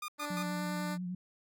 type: tone bursts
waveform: sawtooth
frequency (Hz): 1215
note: D#6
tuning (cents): -42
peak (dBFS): -34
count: 3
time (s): 0.02-0.429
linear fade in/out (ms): 5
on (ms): 63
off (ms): 110
type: tone with pitch glide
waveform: 10% pulse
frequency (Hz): 293.7 to 296.9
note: D4 to D4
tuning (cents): 0 to +19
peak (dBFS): -29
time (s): 0.18-0.98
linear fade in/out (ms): 50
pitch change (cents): +19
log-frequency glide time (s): 0.37-0.65
type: tone with vibrato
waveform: sine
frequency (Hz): 180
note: F#3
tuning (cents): -47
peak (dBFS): -35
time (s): 0.3-1.15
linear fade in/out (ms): 5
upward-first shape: sine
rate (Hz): 10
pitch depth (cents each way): 33
effects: none